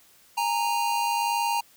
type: tone pair together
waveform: square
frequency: 825 / 926.1 Hz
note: G#5 / A#5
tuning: -12 / -12 cents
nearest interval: major second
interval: 200 cents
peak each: -30 / -25 dBFS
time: 0.37-1.61 s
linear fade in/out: 10 ms
effects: white hiss -57 dBFS RMS until 1.76 s